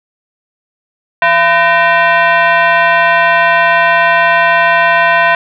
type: tone with frequency modulation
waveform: sine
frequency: 164.81 Hz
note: E3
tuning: in tune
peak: -6 dBFS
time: 1.22-5.35 s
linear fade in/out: 2 ms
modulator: 844 Hz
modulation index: 2.5
effects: none